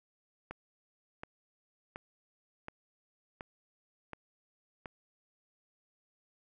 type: click train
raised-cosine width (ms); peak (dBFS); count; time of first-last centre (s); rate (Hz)
0.5; -26; 7; 0.51-4.858; 1.38
effects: none